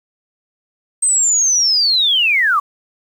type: linear sweep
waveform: sine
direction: down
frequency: 8372 to 1089 Hz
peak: -11 dBFS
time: 1.02-2.6 s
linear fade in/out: 10 ms
effects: 7-bit